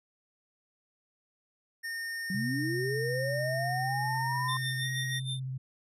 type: tone with pitch glide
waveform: square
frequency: 1828 to 1881.6 Hz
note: A#6 to A#6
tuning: -34 to +16 cents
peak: -35 dBFS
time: 1.83-5.2 s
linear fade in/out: 20 ms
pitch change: +50 cents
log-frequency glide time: 4.79-4.87 s
type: linear sweep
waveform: sine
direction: up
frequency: 179.3 to 1046.5 Hz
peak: -31 dBFS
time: 2.3-4.57 s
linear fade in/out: 2 ms
type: tone with vibrato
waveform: sine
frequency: 130.81 Hz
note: C3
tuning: in tune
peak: -33 dBFS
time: 2.34-5.58 s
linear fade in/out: 10 ms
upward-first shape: sine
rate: 16 Hz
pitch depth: 27 cents each way
type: tone with tremolo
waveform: square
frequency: 3585 Hz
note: A7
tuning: 32 cents sharp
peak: -34 dBFS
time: 4.48-5.4 s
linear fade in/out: 10 ms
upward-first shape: sine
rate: 6.3 Hz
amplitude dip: 85%
effects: resampled to 32000 Hz